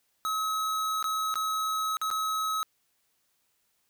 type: tone with dropouts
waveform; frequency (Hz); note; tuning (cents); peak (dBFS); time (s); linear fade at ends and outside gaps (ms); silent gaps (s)
square; 1282; E6; -49; -28; 0.25-2.63; 0; 1.027-1.042 / 1.341-1.356 / 1.969-2.015 / 2.103-2.112
effects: white hiss -73 dBFS RMS until 3.89 s